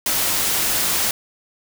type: noise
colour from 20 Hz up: white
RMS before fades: -20 dBFS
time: 0.06-1.11 s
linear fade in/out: 2 ms
effects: none